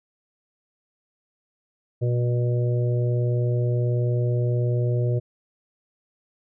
harmonic tone, 121.4 Hz, B2, 29 cents flat, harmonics 1 / 3 / 4 / 5, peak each -20 / -30 / -32 / -34 dBFS, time 2.01-5.2 s, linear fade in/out 20 ms, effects none

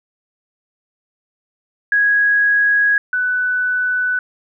sine tone pair in turn, 1658 / 1493.7 Hz, G#6 / F#6, -3 / +16 cents, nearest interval major second, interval 181 cents, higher first, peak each -11 / -15 dBFS, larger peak first, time 1.92-2.98 / 3.13-4.19 s, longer neither, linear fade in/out 2 ms, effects none

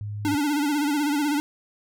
sine tone, 104 Hz, G#2, 3 cents sharp, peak -29 dBFS, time 0.01-0.35 s, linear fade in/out 0 ms
square tone with vibrato, 292.4 Hz, D4, 7 cents flat, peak -22 dBFS, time 0.25-1.4 s, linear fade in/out 0 ms, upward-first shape sine, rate 16 Hz, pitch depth 72 cents each way
effects none

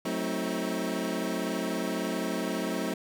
25% pulse chord, F# diminished seventh, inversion none, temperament equal with one note detuned, 185 / 220 / 261.6 / 318 Hz, F#3 / A3 / C4 / Eb4, 0 / 0 / 0 / +38 cents, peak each -31 dBFS, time 0.05-2.94 s, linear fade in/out 5 ms, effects none

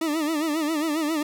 40% pulse tone with vibrato, 310 Hz, D#4, 6 cents flat, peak -22 dBFS, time 0.01-1.23 s, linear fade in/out 5 ms, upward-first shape sine, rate 7.4 Hz, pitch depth 110 cents each way, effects none

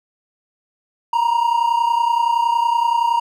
triangle tone pair together, 932.3 / 963 Hz, A#5 / B5, 0 / -44 cents, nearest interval minor second, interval 56 cents, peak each -14 / -18 dBFS, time 1.13-3.2 s, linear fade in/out 5 ms, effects none

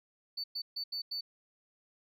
sine tone bursts at uneven times, 4499 Hz, C#8, 25 cents sharp, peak -33 dBFS, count 5, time 0.37-0.44 / 0.55-0.62 / 0.76-0.84 / 0.92-1.02 / 1.11-1.21 s, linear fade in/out 10 ms, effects tanh soft clip ceiling -32 dBFS

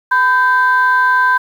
sine tone pair together, 1005 / 1562 Hz, B5 / G6, +30 / -7 cents, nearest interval minor sixth, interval 763 cents, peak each -11 dBFS, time 0.11-1.38 s, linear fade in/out 10 ms, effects tanh soft clip ceiling -3 dBFS + 7-bit

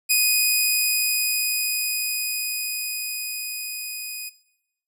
10% pulse tone with level ramp, 2489 Hz, D#7, in tune, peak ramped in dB -7 to -22 dBFS, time 0.09-4.3 s, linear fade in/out 20 ms, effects noise-tail reverb RT60 0.9 s tail -19 dB re dry

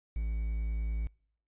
triangle tone with quantisation, 55 Hz, A1, in tune, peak -28 dBFS, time 0.16-1.07 s, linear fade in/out 0 ms, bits 9, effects noise-tail reverb RT60 0.6 s tail -26 dB re dry + resampled to 8000 Hz

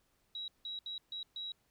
sine tone bursts at uneven times, 3870 Hz, B7, 36 cents flat, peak -39 dBFS, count 5, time 0.35-0.48 / 0.65-0.79 / 0.86-0.98 / 1.12-1.23 / 1.36-1.52 s, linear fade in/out 2 ms, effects pink hiss -75 dBFS RMS until 1.7 s

